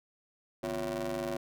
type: ring-modulated tone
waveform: 25% pulse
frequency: 103.6 Hz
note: G#2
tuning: 4 cents flat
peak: -26 dBFS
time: 0.63-1.37 s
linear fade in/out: 5 ms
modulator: 455 Hz
effects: none